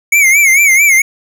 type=tone with vibrato; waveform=square; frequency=2213 Hz; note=C#7; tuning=3 cents flat; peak=-6 dBFS; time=0.12-1.02 s; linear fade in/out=5 ms; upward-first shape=sine; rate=4.5 Hz; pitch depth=110 cents each way; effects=none